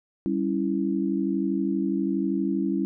sine chord, C# diminished, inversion second, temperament equal, 196 / 277.2 / 329.6 Hz, G3 / C#4 / E4, 0 / 0 / 0 cents, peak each -27 dBFS, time 0.26-2.85 s, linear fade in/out 0 ms, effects none

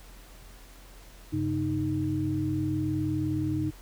sine tone cluster, 97.2 / 136.7 / 309.3 Hz, G2 / C#3 / D#4, -14 / -24 / -10 cents, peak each -32 / -32 / -28 dBFS, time 1.32-3.71 s, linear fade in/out 20 ms, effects added 43 Hz sine -48 dBFS peak until 3.81 s + pink hiss -53 dBFS RMS until 3.81 s

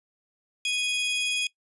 40% pulse tone pair together, 2489 / 3325 Hz, D#7 / G#7, 0 / +1 cents, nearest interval perfect fourth, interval 501 cents, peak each -27 dBFS, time 0.65-1.47 s, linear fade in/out 2 ms, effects noise-tail reverb RT60 0.1 s tail -21 dB re dry + resampled to 24000 Hz

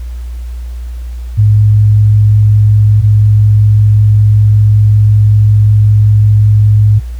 sine tone pair in turn, 105.3 / 105.3 Hz, G#2 / G#2, +24 / +24 cents, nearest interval unison, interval 0 cents, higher neither, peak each -3 dBFS, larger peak neither, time 1.37-3.02 / 3.02-7 s, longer second, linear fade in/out 20 ms, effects added 60 Hz sine -18 dBFS peak until 7.19 s + pink hiss -43 dBFS RMS until 7.19 s

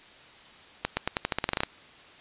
accelerating click train, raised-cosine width 0.3 ms, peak -9 dBFS, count 13, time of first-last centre 0.85-1.634 s, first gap 120 ms, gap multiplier 0.88, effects white hiss -51 dBFS RMS until 2.2 s + resampled to 8000 Hz

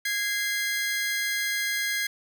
sawtooth tone pair together, 1649 / 2078 Hz, G#6 / C7, -13 / -12 cents, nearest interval major third, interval 401 cents, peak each -25 dBFS, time 0.05-2.07 s, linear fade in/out 5 ms, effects none

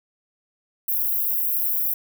white high-pass noise, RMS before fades -23 dBFS, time 0.88-1.94 s, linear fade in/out 5 ms, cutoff 12000 Hz, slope 48 dB/octave, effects none

